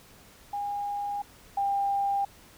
sine tone pair in turn, 814 / 797.7 Hz, G#5 / G5, -35 / +30 cents, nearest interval unison, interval 35 cents, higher first, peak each -29 / -24 dBFS, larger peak second, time 0.53-1.22 / 1.57-2.25 s, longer first, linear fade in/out 5 ms, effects pink hiss -54 dBFS RMS until 2.57 s

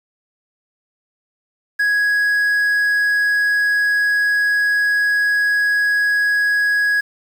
triangle tone with quantisation, 1664 Hz, G#6, 3 cents sharp, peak -12 dBFS, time 1.79-7.01 s, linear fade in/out 10 ms, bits 7, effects none

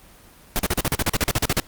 pink noise bursts, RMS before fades -20 dBFS, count 15, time 0.56-1.599 s, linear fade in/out 0 ms, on 31 ms, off 41 ms, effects pink hiss -49 dBFS RMS until 1.67 s + Opus 24 kbps

